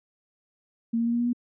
sine tone with pitch steps, 230 / 232.4 / 234.8 / 237.3 / 239.8 / 242.3 Hz, A#3 / A#3 / A#3 / A#3 / A#3 / B3, -23 / -5 / +13 / +31 / +49 / -33 cents, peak -22 dBFS, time 0.93-1.332 s, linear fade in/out 10 ms, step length 67 ms, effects none

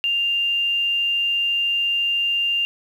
sine tone with quantisation, 2794 Hz, F7, in tune, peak -18 dBFS, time 0.04-2.65 s, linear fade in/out 0 ms, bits 8, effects none

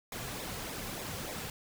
pink noise with flanger, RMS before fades -40 dBFS, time 0.12-1.5 s, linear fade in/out 2 ms, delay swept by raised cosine 0.66 to 3.36 ms, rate 3.4 Hz, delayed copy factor -0.6, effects none

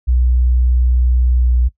sine tone with pitch glide, 61.74 to 60.96 Hz, B1 to B1, 0 to -22 cents, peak -10 dBFS, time 0.07-1.69 s, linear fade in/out 20 ms, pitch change -22 cents, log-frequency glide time 1.36-1.56 s, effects noise-tail reverb RT60 0.1 s tail -18 dB re dry

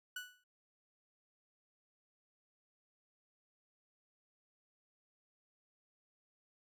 30% pulse tone with exponential decay, 1480 Hz, F#6, in tune, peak -36 dBFS, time 0.16-0.44 s, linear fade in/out 5 ms, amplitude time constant 59 ms, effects none

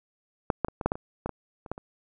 clicks, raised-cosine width 1 ms, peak -8 / -10 / -20 / -18 / -8 / -12 / -23 / -16 / -19 / -28 / -16 / -26 dBFS, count 12, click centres 0.502 / 0.647 / 0.684 / 0.812 / 0.86 / 0.919 / 0.955 / 1.26 / 1.293 / 1.662 / 1.716 / 1.779 s, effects none

